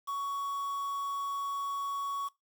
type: tone with quantisation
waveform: triangle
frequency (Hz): 1118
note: C#6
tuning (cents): +14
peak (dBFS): -30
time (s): 0.07-2.29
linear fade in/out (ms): 20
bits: 8
effects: noise-tail reverb RT60 0.2 s tail -21 dB re dry